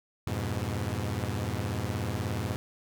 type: chord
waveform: sawtooth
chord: F diminished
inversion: none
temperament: equal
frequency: 87.31 / 103.83 / 123.47 Hz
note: F2 / Ab2 / Cb3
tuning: 0 / 0 / 0 cents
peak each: -31 / -29 / -31 dBFS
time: 0.27-2.56 s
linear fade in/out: 0 ms
effects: none